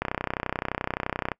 click train, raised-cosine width 0.5 ms, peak -11 dBFS, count 42, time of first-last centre 0.02-1.317 s, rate 31.6 Hz, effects noise-tail reverb RT60 0.1 s tail -25 dB re dry

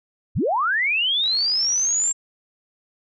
sine linear sweep, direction up, 38.89 to 7500 Hz, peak -18 dBFS, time 0.35-2.13 s, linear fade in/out 20 ms
click train, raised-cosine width 0.2 ms, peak -24 dBFS, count 48, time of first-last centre 1.24-2.112 s, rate 53.9 Hz
effects none

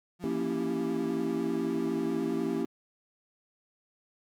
35% pulse tone with vibrato, 169.9 Hz, F3, 47 cents flat, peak -37 dBFS, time 0.19-2.66 s, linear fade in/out 50 ms, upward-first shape triangle, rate 10 Hz, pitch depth 97 cents each way
triangle chord, A# diminished seventh, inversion none, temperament equal, 233.1 / 277.2 / 329.6 / 392 Hz, A#3 / C#4 / E4 / G4, 0 / 0 / 0 / 0 cents, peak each -32 dBFS, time 0.24-2.65 s, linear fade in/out 0 ms
effects none

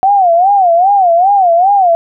sine tone with vibrato, 739 Hz, F#5, 2 cents flat, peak -5 dBFS, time 0.03-1.95 s, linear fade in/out 0 ms, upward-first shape sine, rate 2.5 Hz, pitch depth 170 cents each way, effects none

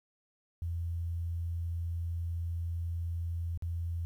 sine tone with dropouts, 84.6 Hz, E2, 45 cents sharp, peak -32 dBFS, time 0.62-4.05 s, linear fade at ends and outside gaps 0 ms, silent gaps 3.575-3.623 s, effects 11-bit

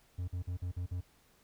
triangle tone bursts, 89.2 Hz, F2, 37 cents sharp, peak -32 dBFS, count 6, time 0.18-1.01 s, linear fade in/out 10 ms, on 100 ms, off 46 ms, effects pink hiss -67 dBFS RMS until 1.43 s

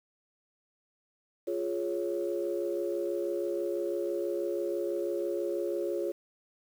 sine chord, Db major, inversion first, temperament equal, 349.2 / 415.3 / 554.4 Hz, F4 / Ab4 / Db5, 0 / 0 / 0 cents, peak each -32 / -34 / -34 dBFS, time 1.47-6.12 s, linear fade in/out 10 ms, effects tanh soft clip ceiling -20 dBFS + 9-bit

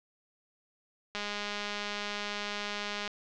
click train, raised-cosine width 0.2 ms, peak -18 dBFS, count 398, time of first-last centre 1.15-3.077 s, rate 206 Hz, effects low-pass 5000 Hz 12 dB/octave

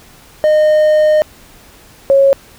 triangle / sine tone pair in turn, 613 / 548.6 Hz, D#5 / C#5, -26 / -18 cents, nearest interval major second, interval 192 cents, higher first, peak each -5 dBFS, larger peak neither, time 0.44-1.22 / 2.1-2.33 s, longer first, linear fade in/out 0 ms, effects pink hiss -42 dBFS RMS until 2.58 s

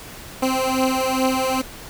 15% pulse beating tone pair, 259.8 / 262.2 Hz, C4 / C4, -12 / +4 cents, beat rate 2.4 Hz, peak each -15 dBFS, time 0.42-1.62 s, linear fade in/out 10 ms, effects pink hiss -38 dBFS RMS until 1.89 s

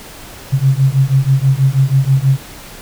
sine beating tone pair, 131.8 / 138 Hz, C3 / C#3, +13 / -7 cents, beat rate 6.2 Hz, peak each -12 dBFS, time 0.52-2.38 s, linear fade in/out 20 ms, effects pink hiss -34 dBFS RMS until 2.81 s

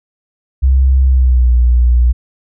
sine tone with pitch glide, 65.9 to 60.43 Hz, C2 to B1, +13 to -37 cents, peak -6 dBFS, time 0.62-2.13 s, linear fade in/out 20 ms, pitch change -150 cents, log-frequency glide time 1.04-1.53 s, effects none

